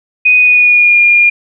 sine tone with pitch glide, 2491 to 2415 Hz, D#7 to D7, +1 to +48 cents, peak -4 dBFS, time 0.25-1.3 s, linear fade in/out 10 ms, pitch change -53 cents, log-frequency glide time 0.37-0.99 s, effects none

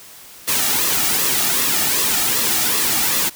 white noise with flanger, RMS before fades -18 dBFS, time 0.47-3.3 s, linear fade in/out 20 ms, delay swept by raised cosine 1.3 to 1.98 ms, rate 2.6 Hz, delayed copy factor -0.55, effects white hiss -41 dBFS RMS until 3.35 s

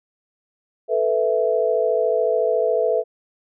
sine chord, A suspended second, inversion none, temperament equal, 440 / 493.9 / 659.3 Hz, A4 / B4 / E5, 0 / 0 / 0 cents, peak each -21 / -21 / -21 dBFS, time 0.88-3.04 s, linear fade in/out 50 ms, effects none

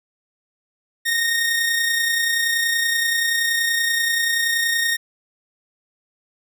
sawtooth tone with amplitude modulation, 1851 Hz, A#6, 13 cents flat, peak -13 dBFS, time 1.05-4.97 s, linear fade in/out 20 ms, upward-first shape sine, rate 30.5 Hz, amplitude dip 35%, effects none

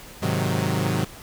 sawtooth chord, Ab dominant seventh, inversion none, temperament equal, 103.83 / 130.81 / 155.56 / 185 Hz, Ab2 / C3 / Eb3 / Gb3, 0 / 0 / 0 / 0 cents, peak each -23 dBFS, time 0.22-1.05 s, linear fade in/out 10 ms, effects pink hiss -43 dBFS RMS until 1.22 s

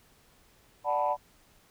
sine chord, B minor seventh, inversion first, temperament equal, 587.3 / 740 / 880 / 987.8 Hz, D5 / F#5 / A5 / B5, 0 / 0 / 0 / 0 cents, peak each -30 dBFS, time 0.84-1.17 s, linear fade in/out 50 ms, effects tanh soft clip ceiling -17 dBFS + pink hiss -62 dBFS RMS until 1.7 s

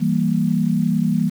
sine chord, E diminished, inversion none, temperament equal, 164.81 / 196 / 233.1 Hz, E3 / G3 / Bb3, 0 / 0 / 0 cents, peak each -20 dBFS, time 0-1.3 s, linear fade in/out 20 ms, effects 7-bit

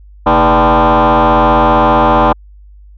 sine tone with frequency modulation, 131.2 Hz, C3, 5 cents sharp, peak -3 dBFS, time 0.26-2.33 s, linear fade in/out 10 ms, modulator 180 Hz, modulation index 6, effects tanh soft clip ceiling -5 dBFS + added 50 Hz sine -35 dBFS peak until 2.97 s

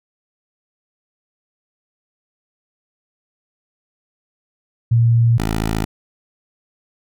sine / 10% pulse tone pair in turn, 116.54 / 54.35 Hz, A#2 / A1, 0 / -21 cents, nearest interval octave + minor second, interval 1321 cents, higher first, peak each -10 dBFS, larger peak neither, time 4.91-5.38 / 5.38-5.85 s, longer neither, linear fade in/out 10 ms, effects none

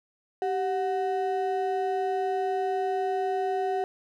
triangle ring-modulated tone, 562 Hz, C#5, 24 cents sharp, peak -20 dBFS, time 0.42-3.84 s, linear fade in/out 0 ms, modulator 174 Hz, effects none

